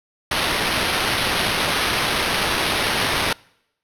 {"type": "noise with sample-and-hold", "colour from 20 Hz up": "white", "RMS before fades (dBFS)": -21, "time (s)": [0.31, 3.33], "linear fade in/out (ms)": 5, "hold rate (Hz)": 7350, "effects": ["noise-tail reverb RT60 0.8 s tail -26 dB re dry", "low-pass 12000 Hz 12 dB/octave"]}